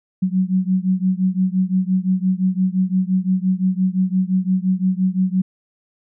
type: beating tone pair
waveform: sine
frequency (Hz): 183.9 / 189.7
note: F#3 / F#3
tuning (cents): -10 / +43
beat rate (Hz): 5.8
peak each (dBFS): -18 / -19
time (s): 0.22-5.42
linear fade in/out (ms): 10
effects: none